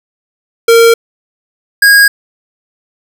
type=tone pair in turn; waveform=square; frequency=461.2 / 1637.8 Hz; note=A#4 / G#6; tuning=-19 / -25 cents; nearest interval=octave + minor seventh; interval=2194 cents; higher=second; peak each=-3 dBFS; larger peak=neither; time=0.68-0.94 / 1.82-2.08 s; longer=neither; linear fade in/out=5 ms; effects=none